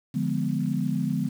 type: chord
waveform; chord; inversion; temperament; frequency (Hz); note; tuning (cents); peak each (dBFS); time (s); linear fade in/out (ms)
sine; D diminished seventh; none; equal with one note detuned; 146.83 / 174.61 / 207.7 / 248.9; D3 / F3 / Ab3 / Cb4; 0 / 0 / 0 / +14; -29; 0.14-1.29; 10
effects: 8-bit